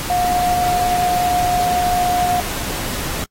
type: tone in noise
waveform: sine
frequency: 717 Hz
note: F5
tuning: 45 cents sharp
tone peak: -15 dBFS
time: 0.1-2.4 s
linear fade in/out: 0 ms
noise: pink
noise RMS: -25 dBFS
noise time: 0-3.24 s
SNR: +7 dB
effects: noise-tail reverb RT60 0.1 s tail -25 dB re dry + AAC 48 kbps